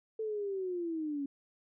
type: linear sweep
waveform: sine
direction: down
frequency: 444.7 to 274.4 Hz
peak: -33 dBFS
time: 0.19-1.26 s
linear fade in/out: 5 ms
effects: none